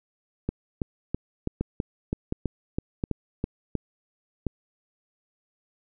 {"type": "two click trains", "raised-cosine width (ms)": 3, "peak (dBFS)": [-13, -13], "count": [5, 10], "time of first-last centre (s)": [[1.61, 4.467], [0.49, 3.441]], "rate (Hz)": [1.4, 3.05], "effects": []}